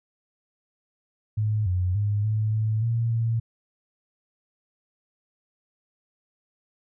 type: tone with pitch steps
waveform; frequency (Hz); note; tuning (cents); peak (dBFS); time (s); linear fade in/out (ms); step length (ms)
sine; 107.1 / 90.9 / 103.4 / 108.1 / 109.2 / 115.8 / 114.5; A2 / F#2 / G#2 / A2 / A2 / A#2 / A#2; -46 / -30 / -7 / -30 / -13 / -11 / -31; -21; 1.37-3.4; 10; 290
effects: none